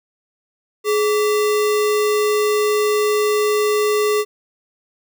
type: tone with sample-and-hold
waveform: sine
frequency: 421.3 Hz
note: G#4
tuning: 25 cents sharp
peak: -14 dBFS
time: 0.84-4.25 s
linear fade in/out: 50 ms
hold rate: 1575 Hz
effects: none